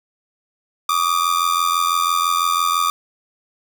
45% pulse ring-modulated tone, 1195 Hz, D6, 30 cents sharp, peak -13 dBFS, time 0.89-2.9 s, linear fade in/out 0 ms, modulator 43 Hz, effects none

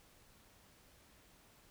silence, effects pink hiss -65 dBFS RMS until 1.7 s

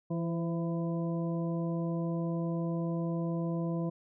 harmonic tone with a mistuned harmonic, 167.2 Hz, E3, 25 cents sharp, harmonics 1 / 2 / 3 / 4 / 6, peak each -31 / -37 / -41 / -43 / -47 dBFS, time 0.1-3.9 s, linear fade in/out 10 ms, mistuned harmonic 3, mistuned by +37 cents, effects none

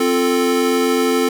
square chord, F major, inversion second, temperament equal, 261.6 / 349.2 / 440 Hz, C4 / F4 / A4, 0 / 0 / 0 cents, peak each -19 / -22 / -18 dBFS, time 0-1.29 s, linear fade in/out 5 ms, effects none

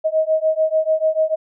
sine beating tone pair, 628 / 634.8 Hz, D#5 / D#5, +16 / +35 cents, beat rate 6.8 Hz, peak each -18 dBFS, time 0.04-1.36 s, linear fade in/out 20 ms, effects none

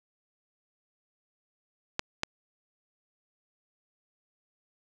clicks, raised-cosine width 0.2 ms, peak -10 dBFS, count 2, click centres 1.994 / 2.234 s, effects 7-bit

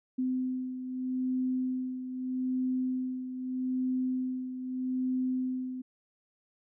sine beating tone pair, 256 / 256.8 Hz, C4 / C4, -38 / -32 cents, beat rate 0.8 Hz, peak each -30 / -37 dBFS, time 0.18-5.82 s, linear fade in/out 10 ms, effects none

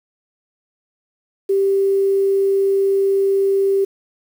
sine tone with quantisation, 392 Hz, G4, in tune, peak -13 dBFS, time 1.49-3.85 s, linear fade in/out 10 ms, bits 7, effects none

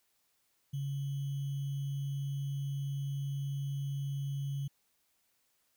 sine tone with sample-and-hold, 139.2 Hz, C#3, 8 cents sharp, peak -33 dBFS, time 0.73-4.68 s, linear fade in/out 10 ms, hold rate 3150 Hz, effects white hiss -75 dBFS RMS until 5.76 s

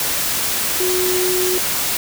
sine tone in noise, 365.7 Hz, F#4, 20 cents flat, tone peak -18 dBFS, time 0.8-1.58 s, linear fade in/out 2 ms, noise white, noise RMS -20 dBFS, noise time 0-1.97 s, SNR -1 dB, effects none

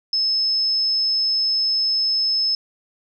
sine tone, 5210 Hz, E8, 21 cents flat, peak -17 dBFS, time 0.13-2.55 s, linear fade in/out 2 ms, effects none

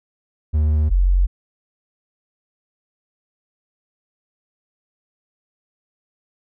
triangle / sine tone pair in turn, 76.3 / 45.37 Hz, D#2 / F#1, -33 / -33 cents, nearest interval major sixth, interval 900 cents, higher first, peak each -12 dBFS, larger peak neither, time 0.53-0.9 / 0.9-1.27 s, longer neither, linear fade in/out 20 ms, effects none

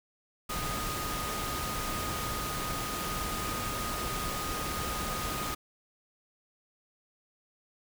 sine tone in noise, 1240 Hz, D#6, 6 cents flat, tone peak -37 dBFS, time 0.49-5.55 s, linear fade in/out 10 ms, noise pink, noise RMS -35 dBFS, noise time 0.49-5.55 s, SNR -5 dB, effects none

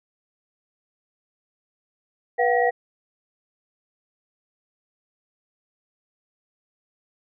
sine tone cluster, 486.7 / 702 / 760 / 1907 Hz, B4 / F5 / F#5 / A#6, -25 / +9 / +46 / +39 cents, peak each -21 / -23 / -23 / -25 dBFS, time 2.38-2.71 s, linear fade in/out 20 ms, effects none

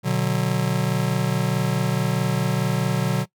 square chord, B minor, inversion none, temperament just, 123.47 / 148.16 / 185.21 Hz, B2 / D3 / F#3, 0 / +16 / +2 cents, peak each -25 dBFS, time 0.03-3.26 s, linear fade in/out 50 ms, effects noise-tail reverb RT60 0.1 s tail -21 dB re dry

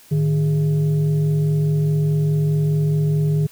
sine tone with frequency modulation, 151.9 Hz, D#3, 41 cents flat, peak -15 dBFS, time 0.11-3.47 s, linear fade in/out 10 ms, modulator 259 Hz, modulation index 0.44, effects white hiss -48 dBFS RMS until 3.51 s

